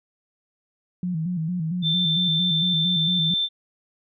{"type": "tone with vibrato", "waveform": "sine", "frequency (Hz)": 169.4, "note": "E3", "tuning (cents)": 48, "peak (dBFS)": -23, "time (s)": [1.03, 3.34], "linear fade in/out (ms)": 2, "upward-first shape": "square", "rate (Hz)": 4.4, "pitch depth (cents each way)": 100}
{"type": "tone", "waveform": "sine", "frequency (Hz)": 3556, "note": "A7", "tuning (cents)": 18, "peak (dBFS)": -20, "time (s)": [1.82, 3.49], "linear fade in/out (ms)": 50}
{"effects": []}